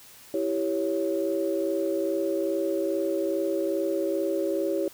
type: chord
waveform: sine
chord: C# diminished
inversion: first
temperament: equal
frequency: 329.6 / 392 / 554.4 Hz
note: E4 / G4 / C#5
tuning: 0 / 0 / 0 cents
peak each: -28 dBFS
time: 0.34-4.88 s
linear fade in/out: 2 ms
effects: tanh soft clip ceiling -14 dBFS + white hiss -50 dBFS RMS until 4.93 s